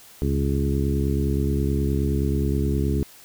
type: harmonic tone with a mistuned harmonic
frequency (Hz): 69.5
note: C#2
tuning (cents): +5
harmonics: 1 / 2 / 3 / 4 / 5 / 6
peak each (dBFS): -23 / -26 / -28 / -29 / -30 / -31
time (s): 0.22-3.03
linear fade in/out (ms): 0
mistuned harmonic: 1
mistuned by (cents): +84
effects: white hiss -48 dBFS RMS until 3.24 s